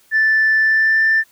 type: tone with pitch glide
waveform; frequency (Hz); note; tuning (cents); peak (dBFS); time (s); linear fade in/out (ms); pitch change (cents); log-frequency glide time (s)
sine; 1760 to 1777.4; A6 to A6; 0 to +17; -10; 0.11-1.24; 50; +17; 0.6-1.04
effects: tanh soft clip ceiling -8 dBFS + white hiss -54 dBFS RMS until 1.31 s